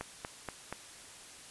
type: click train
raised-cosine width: 0.5 ms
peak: -22 dBFS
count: 4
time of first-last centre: 0.01-0.726 s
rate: 4.19 Hz
effects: white hiss -51 dBFS RMS until 1.5 s + resampled to 24000 Hz